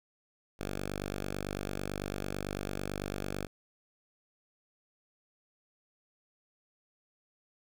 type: tone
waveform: 5% pulse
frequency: 49 Hz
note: G1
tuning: in tune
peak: -24 dBFS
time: 0.59-3.47 s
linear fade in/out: 10 ms
effects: none